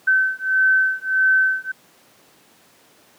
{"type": "beating tone pair", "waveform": "sine", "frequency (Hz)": [1533, 1534.6], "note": ["G6", "G6"], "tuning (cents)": [-39, -37], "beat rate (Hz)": 1.6, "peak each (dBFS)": -18, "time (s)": [0.07, 1.72], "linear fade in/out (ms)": 10, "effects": ["pink hiss -53 dBFS RMS until 3.18 s", "high-pass 200 Hz 12 dB/octave"]}